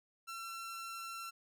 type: tone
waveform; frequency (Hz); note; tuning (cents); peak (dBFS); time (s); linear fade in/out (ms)
sawtooth; 1352; E6; +43; -39; 0.27-1.31; 20
effects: none